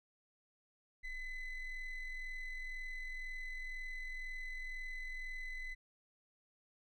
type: ring-modulated tone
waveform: triangle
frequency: 999 Hz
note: B5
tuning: 20 cents sharp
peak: -36 dBFS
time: 1.03-5.75 s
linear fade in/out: 20 ms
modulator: 1020 Hz
effects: none